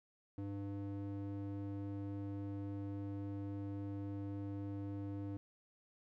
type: tone with band-pass filter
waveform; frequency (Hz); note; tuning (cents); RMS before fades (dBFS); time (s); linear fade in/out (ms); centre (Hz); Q
square; 99.8; G2; +32; -43; 0.38-5.37; 0; 240; 1.7
effects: none